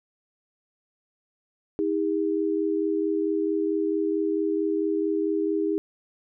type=tone pair together; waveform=sine; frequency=318.8 / 403.3 Hz; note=D#4 / G4; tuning=+42 / +49 cents; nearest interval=major third; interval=407 cents; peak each=-25 dBFS; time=1.79-5.78 s; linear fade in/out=0 ms; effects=none